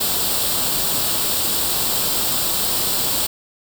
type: noise with comb filter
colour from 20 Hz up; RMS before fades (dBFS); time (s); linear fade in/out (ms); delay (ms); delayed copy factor
white; -20; 0-3.27; 10; 0.24; +0.6
effects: none